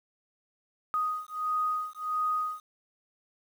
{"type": "beating tone pair", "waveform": "sine", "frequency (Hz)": [1245, 1246.5], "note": ["D#6", "D#6"], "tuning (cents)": [1, 3], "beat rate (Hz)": 1.5, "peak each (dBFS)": [-31, -31], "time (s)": [0.94, 2.6], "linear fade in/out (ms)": 0, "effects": ["9-bit"]}